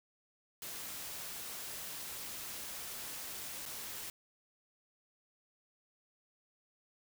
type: noise with dropouts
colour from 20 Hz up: white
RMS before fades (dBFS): -44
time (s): 0.62-4.1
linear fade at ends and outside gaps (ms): 2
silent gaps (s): 3.655-3.66
effects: none